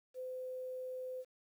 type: tone with quantisation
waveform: sine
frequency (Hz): 511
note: C5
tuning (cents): -41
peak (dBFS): -40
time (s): 0.14-1.25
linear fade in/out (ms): 50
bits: 11
effects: none